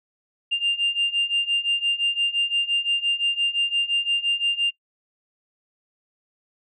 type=beating tone pair; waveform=sine; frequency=2794 / 2799.8 Hz; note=F7 / F7; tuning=0 / +4 cents; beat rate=5.8 Hz; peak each=-23 / -21 dBFS; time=0.51-4.71 s; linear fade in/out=20 ms; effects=noise-tail reverb RT60 0.1 s tail -24 dB re dry + tanh soft clip ceiling -15 dBFS